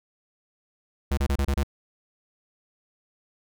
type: tone bursts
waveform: square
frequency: 69.3 Hz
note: C#2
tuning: in tune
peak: -22 dBFS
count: 6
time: 1.11-1.634 s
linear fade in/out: 5 ms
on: 64 ms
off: 28 ms
effects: none